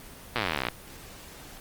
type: slowing click train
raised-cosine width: 0.3 ms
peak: -10 dBFS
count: 28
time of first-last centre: 0.36-0.686 s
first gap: 8 ms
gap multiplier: 1.03
effects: pink hiss -46 dBFS RMS until 1.6 s + Opus 24 kbps